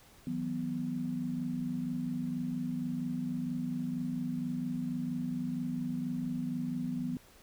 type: chord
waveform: sine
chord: E suspended second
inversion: none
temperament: equal with one note detuned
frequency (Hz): 160.68 / 185 / 246.9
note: E3 / F#3 / B3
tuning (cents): -44 / 0 / 0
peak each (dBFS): -39 / -39 / -34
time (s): 0.27-7.17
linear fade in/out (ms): 2
effects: pink hiss -59 dBFS RMS until 7.42 s